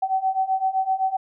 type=beating tone pair; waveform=sine; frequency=758 / 765.8 Hz; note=F#5 / G5; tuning=+42 / -41 cents; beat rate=7.8 Hz; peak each=-24 / -22 dBFS; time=0.02-1.17 s; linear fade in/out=10 ms; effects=none